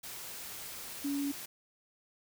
sine tone in noise, 282.7 Hz, C#4, 34 cents sharp, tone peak -31 dBFS, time 1.04-1.32 s, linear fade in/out 10 ms, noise white, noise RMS -44 dBFS, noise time 0.03-1.46 s, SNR +10 dB, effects none

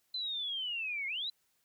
sine linear two-way sweep, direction down then up, 4074 to 2117 to 4074 Hz, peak -34 dBFS, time 0.14-1.3 s, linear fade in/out 5 ms, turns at 1.07 s, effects white hiss -75 dBFS RMS until 1.64 s

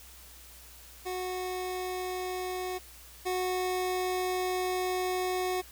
25% pulse tone pair in turn, 367.3 / 367.3 Hz, F#4 / F#4, -13 / -13 cents, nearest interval unison, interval 0 cents, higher neither, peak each -29 / -25 dBFS, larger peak second, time 1.05-2.79 / 3.25-5.62 s, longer second, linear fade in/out 20 ms, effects added 60 Hz sine -54 dBFS peak until 5.71 s + white hiss -52 dBFS RMS until 5.71 s

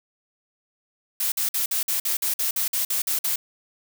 blue noise bursts, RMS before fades -24 dBFS, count 13, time 1.2-3.36 s, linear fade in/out 5 ms, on 120 ms, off 50 ms, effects none

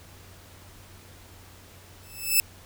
5% pulse tone with exponential growth, 2627 Hz, E7, 7 cents flat, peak -6 dBFS, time 2.03-2.4 s, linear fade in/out 0 ms, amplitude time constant 80 ms, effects added 92 Hz sine -51 dBFS peak until 2.65 s + pink hiss -51 dBFS RMS until 2.65 s

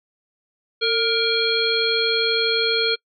harmonic tone with a mistuned harmonic, 470.1 Hz, A#4, 15 cents sharp, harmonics 1 / 3 / 5 / 7 / 9, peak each -22 / -26 / -27 / -24 / -22 dBFS, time 0.81-2.96 s, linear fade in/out 20 ms, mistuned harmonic 1, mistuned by -70 cents, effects noise-tail reverb RT60 0.1 s tail -26 dB re dry

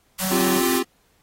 white band-stop noise, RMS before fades -27 dBFS, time 0.18-0.8 s, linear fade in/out 20 ms, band 160 to 740 Hz, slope 24 dB/octave
harmonic tone, 187.9 Hz, F#3, 27 cents sharp, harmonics 1 / 3 / 4 / 5 / 6 / 7 / 8 / 9, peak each -25 / -35 / -37 / -39 / -41 / -42 / -43 / -44 dBFS, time 0.19-0.62 s, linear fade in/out 50 ms
square chord, C suspended fourth, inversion none, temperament equal, 261.6 / 349.2 / 392 Hz, C4 / F4 / G4, 0 / 0 / 0 cents, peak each -25 / -24 / -27 dBFS, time 0.31-0.83 s, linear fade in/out 10 ms
effects pink hiss -63 dBFS RMS until 1.22 s + AAC 48 kbps

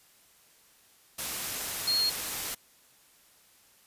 sine tone in noise, 4273 Hz, C8, 36 cents sharp, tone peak -24 dBFS, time 1.87-2.1 s, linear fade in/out 10 ms, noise white, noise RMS -34 dBFS, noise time 1.18-2.55 s, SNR +7 dB, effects white hiss -61 dBFS RMS until 3.86 s + resampled to 32000 Hz

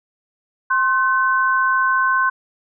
sine tone pair together, 1056 / 1521.6 Hz, C6 / F#6, +16 / +48 cents, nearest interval tritone, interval 632 cents, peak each -17 dBFS, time 0.7-2.3 s, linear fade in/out 10 ms, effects none

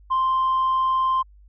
sine tone, 1046.5 Hz, C6, in tune, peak -16 dBFS, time 0.1-1.23 s, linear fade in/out 20 ms, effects tanh soft clip ceiling -16 dBFS + added 50 Hz sine -47 dBFS peak until 1.48 s

